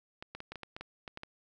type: clicks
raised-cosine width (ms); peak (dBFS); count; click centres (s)
0.3; -26; 11; 0.225 / 0.35 / 0.404 / 0.52 / 0.557 / 0.633 / 0.765 / 0.81 / 1.078 / 1.174 / 1.234
effects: none